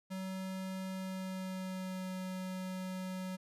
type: tone with pitch glide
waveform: square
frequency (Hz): 188.8 to 186.09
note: F#3 to F#3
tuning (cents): +35 to +10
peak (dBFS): -39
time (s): 0.1-3.37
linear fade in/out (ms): 20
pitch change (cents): -25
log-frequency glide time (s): 0.93-2.12
effects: resampled to 32000 Hz

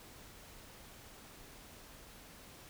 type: silence
effects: pink hiss -55 dBFS RMS until 2.69 s

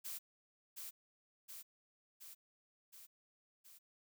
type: noise with echo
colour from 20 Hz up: blue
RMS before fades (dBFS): -45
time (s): 0.04-0.19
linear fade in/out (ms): 20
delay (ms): 720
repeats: 5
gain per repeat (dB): -3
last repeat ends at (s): 3.79
effects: none

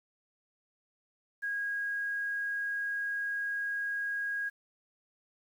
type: tone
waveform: sine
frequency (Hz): 1640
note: G#6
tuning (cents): -22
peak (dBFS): -31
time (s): 1.42-4.5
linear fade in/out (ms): 20
effects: 10-bit

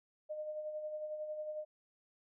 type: tone with tremolo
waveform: sine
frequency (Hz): 611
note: D#5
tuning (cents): -32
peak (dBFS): -37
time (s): 0.29-1.65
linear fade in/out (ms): 20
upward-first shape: sine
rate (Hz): 11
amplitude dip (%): 45
effects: none

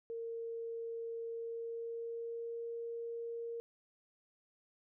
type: tone with pitch glide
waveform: sine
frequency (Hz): 460 to 465.1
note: A#4 to A#4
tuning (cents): -23 to -4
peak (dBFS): -39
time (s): 0.1-3.6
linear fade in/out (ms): 0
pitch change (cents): +19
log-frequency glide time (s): 1.28-2.64
effects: none

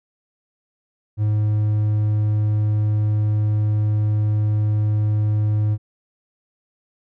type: tone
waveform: triangle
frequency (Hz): 106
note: G#2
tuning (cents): +36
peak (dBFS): -14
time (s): 1.17-5.78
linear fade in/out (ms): 50
effects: none

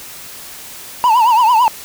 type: tone with vibrato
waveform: triangle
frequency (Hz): 932.3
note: A#5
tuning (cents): 0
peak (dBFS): -6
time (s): 1.04-1.68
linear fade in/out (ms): 0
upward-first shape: triangle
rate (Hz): 9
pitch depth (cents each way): 160
effects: white hiss -33 dBFS RMS until 1.84 s

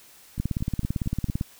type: two click trains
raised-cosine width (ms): 5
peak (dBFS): -13 / -22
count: 19 / 5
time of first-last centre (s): 0.4-1.411 / 0.38-1.287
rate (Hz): 17.8 / 4.41
effects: white hiss -52 dBFS RMS until 1.59 s

